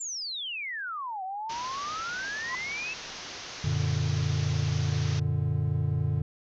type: exponential two-way sweep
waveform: sine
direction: down then up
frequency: 7459 to 740 to 2659 Hz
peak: -32 dBFS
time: 0-2.94 s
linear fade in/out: 10 ms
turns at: 1.23 s
type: low-pass noise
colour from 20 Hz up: white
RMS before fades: -41 dBFS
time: 1.49-5.2 s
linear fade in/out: 10 ms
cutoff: 6400 Hz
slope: 96 dB/octave
type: tone with exponential growth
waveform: sine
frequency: 1036 Hz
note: C6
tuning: 17 cents flat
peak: -28 dBFS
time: 2.41-2.55 s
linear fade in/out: 2 ms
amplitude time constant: 29 ms
type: chord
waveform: triangle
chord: Gb augmented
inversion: none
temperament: equal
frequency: 92.5 / 116.54 / 146.83 Hz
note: Gb2 / Bb2 / D3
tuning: 0 / 0 / 0 cents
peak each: -28 / -28 / -26 dBFS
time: 3.64-6.22 s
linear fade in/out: 5 ms
effects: none